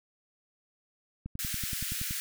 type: click train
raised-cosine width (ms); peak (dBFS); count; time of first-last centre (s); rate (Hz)
5; -25; 10; 1.26-2.109; 10.6
type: high-pass noise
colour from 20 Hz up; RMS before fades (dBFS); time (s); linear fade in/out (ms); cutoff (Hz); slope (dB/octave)
white; -35; 1.39-2.2; 0; 1400; 48
effects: none